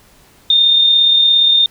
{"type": "tone with amplitude modulation", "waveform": "sine", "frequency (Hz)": 3637, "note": "A#7", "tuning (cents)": -43, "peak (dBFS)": -6, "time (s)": [0.5, 1.66], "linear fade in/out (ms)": 2, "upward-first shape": "sine", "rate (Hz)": 37.2, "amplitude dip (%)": 35, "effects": ["pink hiss -48 dBFS RMS until 1.7 s"]}